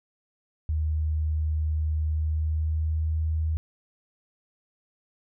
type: tone with pitch glide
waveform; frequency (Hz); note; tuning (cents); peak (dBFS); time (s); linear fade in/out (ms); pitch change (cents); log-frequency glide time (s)
sine; 77.5 to 79.08; D#2 to D#2; -6 to +29; -23; 0.69-3.57; 0; +35; 2.07-3.21
effects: none